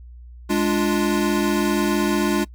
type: chord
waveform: square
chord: D diminished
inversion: second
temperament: equal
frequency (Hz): 207.7 / 293.7 / 349.2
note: Ab3 / D4 / F4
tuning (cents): 0 / 0 / 0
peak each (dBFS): -23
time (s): 0.49-2.45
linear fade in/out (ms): 20
effects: noise-tail reverb RT60 0.1 s tail -21 dB re dry + added 60 Hz sine -38 dBFS peak until 2.54 s